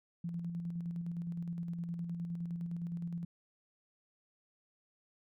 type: tone with tremolo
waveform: sine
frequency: 170.7 Hz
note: F3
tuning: 39 cents flat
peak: -35 dBFS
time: 0.24-3.25 s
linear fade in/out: 5 ms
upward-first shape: square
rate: 9.7 Hz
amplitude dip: 35%
effects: none